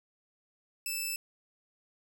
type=tone; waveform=10% pulse; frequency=2637 Hz; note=E7; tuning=in tune; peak=-24 dBFS; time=0.86-1.16 s; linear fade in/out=2 ms; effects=none